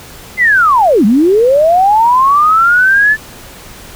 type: linear two-way sweep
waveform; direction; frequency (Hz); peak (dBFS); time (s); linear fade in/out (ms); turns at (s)
sine; down then up; 2091 to 191.9 to 1759; -5; 0.37-3.17; 50; 1.05
effects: pink hiss -33 dBFS RMS until 3.95 s